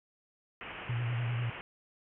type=low-pass noise; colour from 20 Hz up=white; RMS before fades=-44 dBFS; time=0.61-1.61 s; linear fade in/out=0 ms; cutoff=3000 Hz; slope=96 dB/octave
type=tone with vibrato; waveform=sine; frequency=119.2 Hz; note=A#2; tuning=39 cents sharp; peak=-30 dBFS; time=0.89-1.5 s; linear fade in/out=5 ms; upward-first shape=square; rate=10 Hz; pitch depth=38 cents each way
effects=none